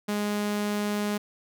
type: tone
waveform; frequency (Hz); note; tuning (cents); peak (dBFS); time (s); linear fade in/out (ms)
sawtooth; 207.3; G#3; -3; -22; 0.08-1.18; 10
effects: none